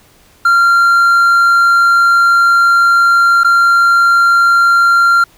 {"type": "tone with dropouts", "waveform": "triangle", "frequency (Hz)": 1383, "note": "F6", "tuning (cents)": -17, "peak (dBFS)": -4, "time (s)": [0.45, 5.24], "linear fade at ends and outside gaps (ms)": 5, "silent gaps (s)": [3.435, 3.445], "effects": ["pink hiss -47 dBFS RMS until 5.37 s"]}